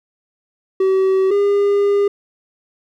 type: tone pair in turn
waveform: triangle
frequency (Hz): 381.4 / 404.1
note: G4 / G#4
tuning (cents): -47 / -47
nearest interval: minor second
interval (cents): 100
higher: second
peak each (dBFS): -10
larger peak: neither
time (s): 0.8-1.31 / 1.31-2.08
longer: second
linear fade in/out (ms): 5
effects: none